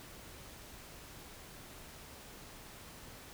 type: silence
effects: pink hiss -52 dBFS RMS until 3.33 s